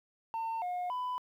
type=tone with pitch steps; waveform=sine; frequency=904 / 718 / 998 Hz; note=A5 / F5 / B5; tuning=+47 / +48 / +18 cents; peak=-30 dBFS; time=0.34-1.18 s; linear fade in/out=0 ms; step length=280 ms; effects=tanh soft clip ceiling -32 dBFS + 11-bit